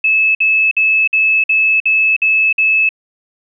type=tone bursts; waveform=sine; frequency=2603 Hz; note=E7; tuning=22 cents flat; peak=-9 dBFS; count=8; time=0.04-2.891 s; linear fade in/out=5 ms; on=310 ms; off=53 ms; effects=none